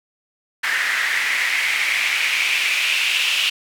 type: noise with band-pass filter sweep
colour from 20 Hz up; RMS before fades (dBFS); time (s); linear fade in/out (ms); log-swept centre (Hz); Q
white; -20; 0.63-3.5; 10; 1800 to 2800; 4.7
effects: none